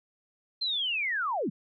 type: linear sweep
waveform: sine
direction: down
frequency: 4186 to 145.4 Hz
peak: -27 dBFS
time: 0.61-1.5 s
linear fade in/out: 10 ms
effects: none